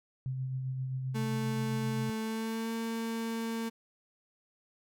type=tone with tremolo; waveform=sine; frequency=130.5 Hz; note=C3; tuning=4 cents flat; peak=-31 dBFS; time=0.26-2.1 s; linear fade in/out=0 ms; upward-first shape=sine; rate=7.6 Hz; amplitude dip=30%
type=tone with pitch glide; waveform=35% pulse; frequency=220 to 227.2 Hz; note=A3 to A#3; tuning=0 to -44 cents; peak=-31 dBFS; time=1.14-3.7 s; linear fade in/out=20 ms; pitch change=+56 cents; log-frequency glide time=2.18-2.74 s
effects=none